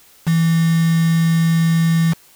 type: tone with quantisation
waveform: sine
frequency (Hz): 164.81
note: E3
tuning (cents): 0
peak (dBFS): -12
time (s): 0.26-2.14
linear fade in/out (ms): 20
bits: 4
effects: white hiss -49 dBFS RMS until 2.35 s